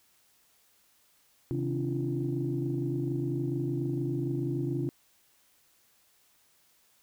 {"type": "tone cluster", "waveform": "sine", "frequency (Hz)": [133.3, 160.1, 268.3, 292.6, 342.9], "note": ["C3", "D#3", "C4", "D4", "F4"], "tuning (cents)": [33, 50, 44, -6, -32], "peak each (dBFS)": [-31, -40, -39, -35, -33], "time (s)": [1.51, 4.89], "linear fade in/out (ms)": 0, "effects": ["tanh soft clip ceiling -19 dBFS", "white hiss -66 dBFS RMS until 7.02 s"]}